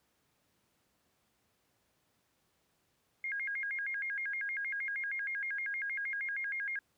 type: tone with vibrato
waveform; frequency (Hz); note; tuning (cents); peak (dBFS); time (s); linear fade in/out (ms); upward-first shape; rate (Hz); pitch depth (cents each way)
sine; 1864.7; A#6; 0; -34; 3.24-6.79; 2; square; 6.4; 230
effects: pink hiss -75 dBFS RMS until 6.97 s + high-pass 80 Hz 12 dB/octave